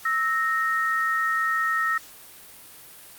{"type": "tone pair together", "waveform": "sine", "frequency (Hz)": [1307, 1856.9], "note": ["E6", "A#6"], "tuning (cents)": [-15, -7], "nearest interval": "tritone", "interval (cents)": 608, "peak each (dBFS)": -24, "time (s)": [0.05, 1.98], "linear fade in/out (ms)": 5, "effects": ["white hiss -46 dBFS RMS until 3.18 s", "Opus 48 kbps"]}